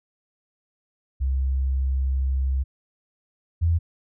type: tone pair in turn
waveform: sine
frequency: 66.3 / 83.53 Hz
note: C2 / E2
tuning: +23 / +23 cents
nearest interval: major third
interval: 400 cents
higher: second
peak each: -20 / -17 dBFS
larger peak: second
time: 1.2-2.64 / 3.61-3.79 s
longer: first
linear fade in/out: 20 ms
effects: none